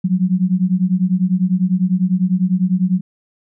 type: beating tone pair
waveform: sine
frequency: 178.8 / 188.8 Hz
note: F3 / F#3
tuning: +41 / +35 cents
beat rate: 10 Hz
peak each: -16 dBFS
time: 0.04-3.01 s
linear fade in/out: 10 ms
effects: none